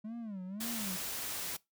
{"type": "tone with vibrato", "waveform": "triangle", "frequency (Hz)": 207.7, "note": "G#3", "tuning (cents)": 0, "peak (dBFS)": -37, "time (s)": [0.04, 0.97], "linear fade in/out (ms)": 10, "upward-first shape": "sine", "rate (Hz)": 1.9, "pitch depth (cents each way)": 220}
{"type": "noise", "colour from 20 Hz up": "white", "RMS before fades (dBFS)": -39, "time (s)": [0.6, 1.57], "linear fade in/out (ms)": 10}
{"effects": ["noise-tail reverb RT60 0.2 s tail -22 dB re dry"]}